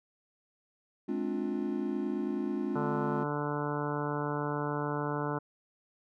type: chord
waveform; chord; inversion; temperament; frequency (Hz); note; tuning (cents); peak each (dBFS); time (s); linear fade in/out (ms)
triangle; D half-diminished seventh; second; just; 211.4 / 264.3 / 293.7 / 352.4; Ab3 / C4 / D4 / F4; +31 / +18 / 0 / +16; -34; 1.08-3.24; 10
type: harmonic tone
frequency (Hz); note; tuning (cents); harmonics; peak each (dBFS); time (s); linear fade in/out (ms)
146.83; D3; 0; 1 / 2 / 3 / 4 / 5 / 6 / 7 / 8 / 9 / 10; -36 / -37 / -37 / -41 / -44 / -40 / -40 / -47 / -42 / -44; 2.75-5.39; 10
effects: none